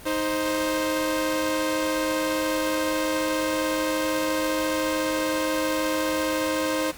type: tone pair together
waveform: sawtooth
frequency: 312 / 524.7 Hz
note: D#4 / C5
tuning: +5 / +5 cents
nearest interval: major sixth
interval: 900 cents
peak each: -22 dBFS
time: 0.05-6.92 s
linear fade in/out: 20 ms
effects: pink hiss -43 dBFS RMS until 6.97 s + Opus 32 kbps